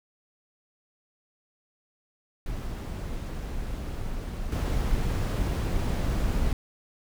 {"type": "noise with level steps", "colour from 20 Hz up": "brown", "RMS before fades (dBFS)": [-33, -26], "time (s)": [2.46, 6.53], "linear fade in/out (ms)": 2, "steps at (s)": 4.52, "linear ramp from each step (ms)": 2, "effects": []}